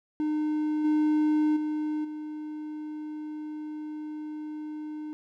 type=tone with level steps; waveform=triangle; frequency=304.6 Hz; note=D#4; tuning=37 cents flat; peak=-23 / -19 / -25 / -32 dBFS; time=0.2-5.13 s; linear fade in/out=0 ms; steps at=0.84 / 1.56 / 2.04 s; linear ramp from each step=10 ms; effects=none